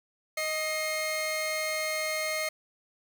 sawtooth tone pair together, 624.8 / 2131 Hz, D#5 / C7, +7 / +31 cents, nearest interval octave + major sixth, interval 2124 cents, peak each -28 dBFS, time 0.37-2.49 s, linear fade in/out 5 ms, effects 9-bit

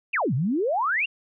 sine exponential two-way sweep, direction down then up, 2882 to 116.54 to 2882 Hz, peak -21 dBFS, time 0.13-1.06 s, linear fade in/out 10 ms, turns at 0.34 s, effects none

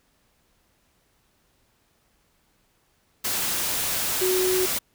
sine tone in noise, 370 Hz, F#4, in tune, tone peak -21 dBFS, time 4.21-4.66 s, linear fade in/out 10 ms, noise white, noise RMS -26 dBFS, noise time 3.24-4.79 s, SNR +2 dB, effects pink hiss -66 dBFS RMS until 4.94 s

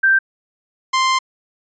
sine / sawtooth tone pair in turn, 1568 / 1046.5 Hz, G6 / C6, 0 / 0 cents, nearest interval perfect fifth, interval 700 cents, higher first, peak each -10 dBFS, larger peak neither, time 0.03-0.19 / 0.93-1.19 s, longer second, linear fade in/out 10 ms, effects resampled to 16000 Hz

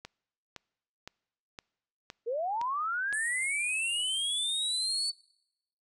click train, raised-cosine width 0.2 ms, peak -24 dBFS, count 7, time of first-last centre 0.05-3.127 s, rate 1.95 Hz
sine linear sweep, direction up, 440 to 4520 Hz, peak -29 dBFS, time 2.26-5.12 s, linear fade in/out 20 ms
white band-pass noise, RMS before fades -39 dBFS, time 3.13-5.1 s, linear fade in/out 5 ms, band 8200 to 9700 Hz, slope 96 dB/octave
effects noise-tail reverb RT60 0.9 s tail -26 dB re dry

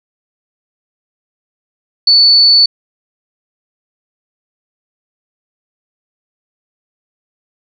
sine tone, 4470 Hz, C#8, 14 cents sharp, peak -4 dBFS, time 2.07-2.66 s, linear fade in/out 5 ms, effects none

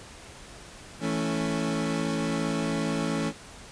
30% pulse chord, A major, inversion second, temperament equal, 164.81 / 220 / 277.2 Hz, E3 / A3 / C#4, 0 / 0 / 0 cents, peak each -28 dBFS, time 1-3.33 s, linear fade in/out 50 ms, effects pink hiss -46 dBFS RMS until 3.71 s + resampled to 22050 Hz

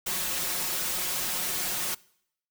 white noise with comb filter, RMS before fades -30 dBFS, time 0.06-1.95 s, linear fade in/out 10 ms, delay 5.5 ms, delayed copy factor +0.95, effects noise-tail reverb RT60 0.7 s tail -23 dB re dry

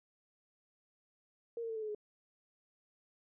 sine tone with pitch steps, 466.2 / 456.6 / 447.2 / 438 / 429 / 420.2 Hz, A#4 / A#4 / A4 / A4 / A4 / G#4, 0 / -36 / +28 / -8 / -44 / +20 cents, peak -37 dBFS, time 1.57-1.948 s, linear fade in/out 2 ms, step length 63 ms, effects none

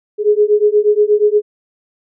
sine beating tone pair, 414.6 / 423 Hz, G#4 / G#4, -3 / +32 cents, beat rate 8.4 Hz, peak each -12 dBFS, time 0.18-1.42 s, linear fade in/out 50 ms, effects none

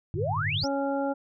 sine exponential sweep, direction up, 302.2 to 6190 Hz, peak -27 dBFS, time 0.14-0.68 s, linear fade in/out 50 ms
sine chord, G suspended second, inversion none, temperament equal with one note detuned, 98 / 110 / 149.49 Hz, G2 / A2 / D3, 0 / 0 / +31 cents, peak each -33 dBFS, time 0.14-0.64 s, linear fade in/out 0 ms
harmonic tone, 277.2 Hz, C#4, in tune, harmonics 1 / 2 / 3 / 5, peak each -29 / -29 / -32 / -39 dBFS, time 0.63-1.14 s, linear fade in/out 20 ms
effects none

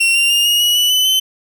40% pulse tone with pitch steps, 2731 / 2776 / 2821 / 2867 / 2914 / 2961 / 3009 / 3058 Hz, F7 / F7 / F7 / F7 / F#7 / F#7 / F#7 / G7, -39 / -11 / +17 / +45 / -27 / +1 / +28 / -44 cents, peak -10 dBFS, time 0-1.2 s, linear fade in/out 10 ms, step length 150 ms, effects none

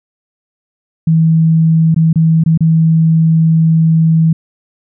sine tone with dropouts, 161.8 Hz, E3, 32 cents flat, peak -6 dBFS, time 1.07-4.33 s, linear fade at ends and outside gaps 5 ms, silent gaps 1.945-1.962 / 2.13-2.157 / 2.438-2.46 / 2.576-2.606 s, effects none

